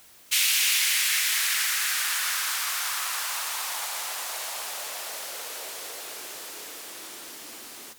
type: noise with band-pass filter sweep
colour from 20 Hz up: violet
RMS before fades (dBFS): -29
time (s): 0.31-7.94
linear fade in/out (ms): 20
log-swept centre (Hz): 2600 to 240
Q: 2
effects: white hiss -53 dBFS RMS until 7.98 s